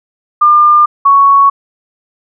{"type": "tone pair in turn", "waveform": "sine", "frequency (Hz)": [1200, 1113.1], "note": ["D6", "C#6"], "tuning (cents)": [37, 7], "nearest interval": "minor second", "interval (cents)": 130, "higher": "first", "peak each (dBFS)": -3, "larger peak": "neither", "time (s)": [[0.41, 0.86], [1.05, 1.5]], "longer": "neither", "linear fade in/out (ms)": 10, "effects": []}